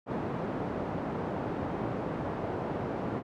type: band-pass noise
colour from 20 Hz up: pink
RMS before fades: -34 dBFS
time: 0.06-3.23 s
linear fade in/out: 50 ms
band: 140 to 850 Hz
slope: 12 dB/octave
effects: none